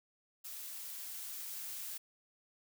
blue noise with level ramp, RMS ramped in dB -46 to -43 dBFS, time 0.44-1.98 s, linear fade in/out 10 ms, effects none

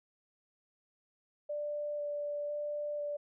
sine tone with vibrato, 587.3 Hz, D5, in tune, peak -34 dBFS, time 1.49-3.17 s, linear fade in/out 10 ms, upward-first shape square, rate 1 Hz, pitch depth 8 cents each way, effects none

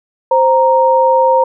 sine tone pair together, 523.2 / 932.3 Hz, C5 / A#5, 0 / 0 cents, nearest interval minor seventh, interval 1000 cents, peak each -10 dBFS, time 0.31-1.44 s, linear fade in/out 5 ms, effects none

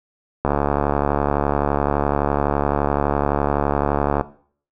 click train, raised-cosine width 1 ms, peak -4 dBFS, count 271, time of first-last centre 0.45-4.21 s, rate 71.8 Hz, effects noise-tail reverb RT60 0.5 s tail -17 dB re dry

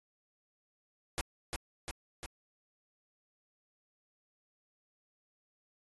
pink noise with echo, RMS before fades -34 dBFS, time 1.18-1.21 s, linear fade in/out 0 ms, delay 350 ms, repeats 3, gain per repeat -3 dB, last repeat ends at 2.26 s, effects AAC 32 kbps

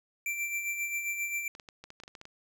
square tone with tremolo, 2349 Hz, D7, in tune, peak -30 dBFS, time 0.26-1.48 s, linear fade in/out 2 ms, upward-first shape sine, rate 7.5 Hz, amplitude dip 50%
clicks, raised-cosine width 0.2 ms, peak -29 dBFS, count 11, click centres 1.551 / 1.598 / 1.688 / 1.84 / 1.904 / 2.001 / 2.036 / 2.079 / 2.152 / 2.214 / 2.254 s
effects none

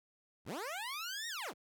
15% pulse linear two-way sweep, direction up then down, 51.91 to 1900 to 91.5 Hz, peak -33 dBFS, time 0.45-1.54 s, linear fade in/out 50 ms, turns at 1.28 s, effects none

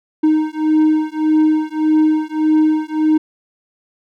triangle beating tone pair, 309.6 / 311.3 Hz, D#4 / D#4, -9 / +1 cents, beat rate 1.7 Hz, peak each -13 dBFS, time 0.23-3.18 s, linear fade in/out 10 ms, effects none

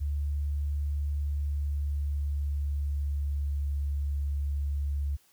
sine tone with pitch glide, 72.4 to 71.24 Hz, D2 to C#2, -24 to +48 cents, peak -27 dBFS, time 0-5.17 s, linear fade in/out 20 ms, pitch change -28 cents, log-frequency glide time 1.04-3.75 s, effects white hiss -64 dBFS RMS until 5.32 s

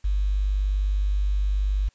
sine tone with quantisation, 49.59 Hz, G1, 21 cents sharp, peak -20 dBFS, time 0.04-1.89 s, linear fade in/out 10 ms, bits 8, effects white hiss -65 dBFS RMS until 1.94 s + resampled to 16000 Hz

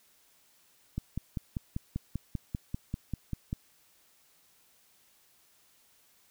click train, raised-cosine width 5 ms, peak -20 dBFS, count 14, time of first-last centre 0.98-3.529 s, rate 5.1 Hz, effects white hiss -65 dBFS RMS until 6.3 s

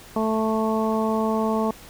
harmonic tone, 220 Hz, A3, in tune, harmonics 1 / 2 / 3 / 4 / 5, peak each -23 / -26 / -28 / -29 / -30 dBFS, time 0.16-1.71 s, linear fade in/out 2 ms, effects pink hiss -45 dBFS RMS until 1.89 s

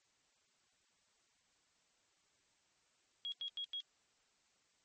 sine tone bursts, 3300 Hz, G#7, 12 cents flat, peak -39 dBFS, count 4, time 3.25-3.804 s, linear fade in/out 0 ms, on 71 ms, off 90 ms, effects white hiss -75 dBFS RMS until 4.84 s + MP3 32 kbps

